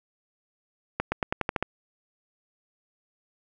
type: accelerating click train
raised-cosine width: 0.5 ms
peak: -10 dBFS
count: 8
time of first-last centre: 1-1.626 s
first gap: 120 ms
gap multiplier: 0.9
effects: none